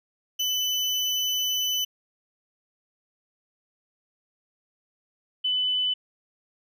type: tone pair in turn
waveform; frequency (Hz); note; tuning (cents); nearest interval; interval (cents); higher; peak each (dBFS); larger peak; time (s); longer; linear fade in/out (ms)
35% pulse / sine; 3003 / 3003; F#7 / F#7; +25 / +25; unison; 0; neither; -22; neither; 0.39-1.85 / 5.44-5.94; first; 10
effects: none